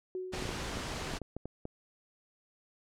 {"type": "tone with exponential decay", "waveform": "sine", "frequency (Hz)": 370, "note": "F#4", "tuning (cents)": 0, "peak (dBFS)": -33, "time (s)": [0.15, 0.98], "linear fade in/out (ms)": 1, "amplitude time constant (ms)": 180}
{"type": "noise", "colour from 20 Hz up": "pink", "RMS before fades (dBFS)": -38, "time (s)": [0.32, 1.19], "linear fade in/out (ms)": 20}
{"type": "clicks", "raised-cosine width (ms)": 2, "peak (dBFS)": -26, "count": 10, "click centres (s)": [0.337, 0.424, 0.455, 0.491, 0.771, 1.137, 1.217, 1.366, 1.456, 1.654]}
{"effects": ["low-pass 7000 Hz 12 dB/octave"]}